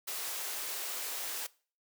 white high-pass noise, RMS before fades -38 dBFS, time 0.07-1.47 s, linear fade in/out 10 ms, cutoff 370 Hz, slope 24 dB/octave, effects noise-tail reverb RT60 0.4 s tail -21 dB re dry

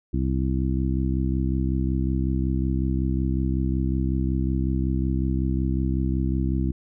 harmonic tone, 65.41 Hz, C2, in tune, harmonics 1 / 2 / 3 / 4 / 5, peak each -24 / -27 / -29 / -30 / -31 dBFS, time 0.13-6.72 s, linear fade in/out 10 ms, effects none

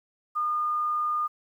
sine tone, 1217 Hz, D#6, 39 cents flat, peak -24 dBFS, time 0.35-1.28 s, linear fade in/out 20 ms, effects 10-bit

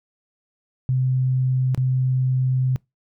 sine tone with dropouts, 129.2 Hz, C3, 21 cents flat, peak -17 dBFS, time 0.89-2.76 s, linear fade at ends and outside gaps 0 ms, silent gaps 1.747-1.776 s, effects noise-tail reverb RT60 0.2 s tail -25 dB re dry

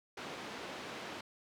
pink band-pass noise, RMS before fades -45 dBFS, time 0.17-1.21 s, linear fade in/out 5 ms, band 250 to 4000 Hz, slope 12 dB/octave, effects none

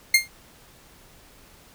sawtooth tone with exponential decay, 2120 Hz, C7, 22 cents sharp, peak -7 dBFS, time 0.14-0.28 s, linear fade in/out 5 ms, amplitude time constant 30 ms, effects pink hiss -52 dBFS RMS until 1.74 s

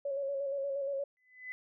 sine tone with vibrato, 554.4 Hz, C#5, in tune, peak -32 dBFS, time 0.05-1.04 s, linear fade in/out 5 ms, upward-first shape square, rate 8.5 Hz, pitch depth 31 cents each way
sine tone with exponential growth, 2011 Hz, B6, 31 cents sharp, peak -36 dBFS, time 1.17-1.52 s, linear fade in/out 0 ms, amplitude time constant 76 ms
effects none

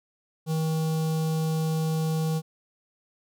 square tone with notch filter, 159 Hz, D#3, 38 cents sharp, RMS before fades -26 dBFS, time 0.46-2.42 s, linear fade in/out 50 ms, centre 1900 Hz, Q 0.7, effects none

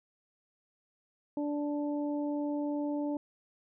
harmonic tone, 292.4 Hz, D4, 7 cents flat, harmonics 1 / 2 / 3, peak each -31 / -38 / -44 dBFS, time 1.37-3.17 s, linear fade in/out 2 ms, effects none

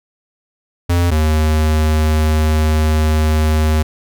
square tone pair in turn, 87 / 77.6 Hz, F2 / D#2, -6 / -4 cents, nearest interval major second, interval 198 cents, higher first, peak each -12 dBFS, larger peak neither, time 0.89-1.11 / 1.11-3.83 s, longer second, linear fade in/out 10 ms, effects none

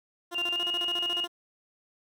15% pulse tone with tremolo, 348.2 Hz, F4, 5 cents flat, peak -29 dBFS, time 0.31-1.28 s, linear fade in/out 20 ms, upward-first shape square, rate 14 Hz, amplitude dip 80%
sine tone with pitch glide, 2794 to 2863 Hz, F7 to F7, 0 to +42 cents, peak -27 dBFS, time 0.34-1.26 s, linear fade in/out 20 ms, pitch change +42 cents, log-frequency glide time 0.51-0.62 s
effects none

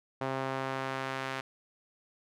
sawtooth tone with band-pass filter sweep, 133.1 Hz, C3, 30 cents sharp, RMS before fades -35 dBFS, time 0.21-1.41 s, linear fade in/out 5 ms, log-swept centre 810 to 1800 Hz, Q 0.83, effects none

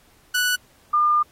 sawtooth / sine tone pair in turn, 1480 / 1204.8 Hz, F#6 / D6, 0 / +44 cents, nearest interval major third, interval 356 cents, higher first, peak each -15 dBFS, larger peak neither, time 0.34-0.56 / 0.93-1.23 s, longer second, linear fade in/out 10 ms, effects pink hiss -57 dBFS RMS until 1.31 s + AAC 48 kbps

